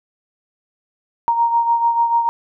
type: beating tone pair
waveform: sine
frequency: 932.3 / 939.1 Hz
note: A#5 / A#5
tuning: 0 / +13 cents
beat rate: 6.8 Hz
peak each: -14 / -22 dBFS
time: 1.28-2.29 s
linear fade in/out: 0 ms
effects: none